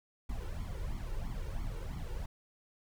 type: noise with flanger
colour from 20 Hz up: brown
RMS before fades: -38 dBFS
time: 0.29-2.26 s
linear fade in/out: 5 ms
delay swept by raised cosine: 0.9 to 2.2 ms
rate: 3 Hz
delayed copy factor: +0.8
effects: none